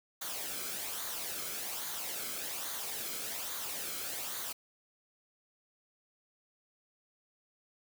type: noise with flanger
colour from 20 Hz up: white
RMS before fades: -39 dBFS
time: 0.21-4.53 s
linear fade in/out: 10 ms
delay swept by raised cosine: 0.37 to 1.11 ms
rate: 1.2 Hz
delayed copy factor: -0.55
effects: none